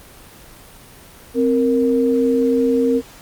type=tone pair together; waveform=sine; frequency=261.6 / 465.8 Hz; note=C4 / A#4; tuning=0 / -1 cents; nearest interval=minor seventh; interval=999 cents; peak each=-16 dBFS; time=1.34-3.02 s; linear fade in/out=50 ms; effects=pink hiss -42 dBFS RMS until 3.21 s + Opus 24 kbps